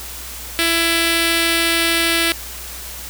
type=tone with notch filter; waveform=5% pulse; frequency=333.2 Hz; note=E4; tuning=19 cents sharp; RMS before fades=-17 dBFS; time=0.59-2.32 s; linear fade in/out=0 ms; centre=900 Hz; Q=0.97; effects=added 60 Hz sine -36 dBFS peak until 3.09 s + white hiss -32 dBFS RMS until 3.09 s